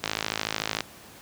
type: click train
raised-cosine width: 0.2 ms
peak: -8 dBFS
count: 42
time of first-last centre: 0.04-0.806 s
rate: 53.5 Hz
effects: pink hiss -48 dBFS RMS until 1.21 s + high-pass 80 Hz 12 dB/octave